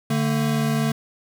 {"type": "tone pair together", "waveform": "square", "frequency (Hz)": [146.83, 225.3], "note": ["D3", "A3"], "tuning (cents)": [0, 41], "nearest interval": "perfect fifth", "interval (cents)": 741, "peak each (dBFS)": -23, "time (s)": [0.1, 0.92], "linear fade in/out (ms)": 5, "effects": []}